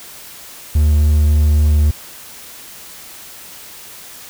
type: tone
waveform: triangle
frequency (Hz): 75.3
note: D2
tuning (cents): +44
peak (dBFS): -7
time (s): 0.75-1.91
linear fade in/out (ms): 5
effects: white hiss -36 dBFS RMS until 4.29 s